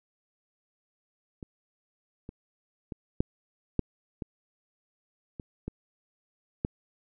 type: clicks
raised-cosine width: 3 ms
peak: -27 / -27 / -23 / -11 / -11 / -21 / -25 / -21 / -14 dBFS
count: 9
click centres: 1.428 / 2.291 / 2.922 / 3.205 / 3.793 / 4.222 / 5.398 / 5.68 / 6.649 s
effects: none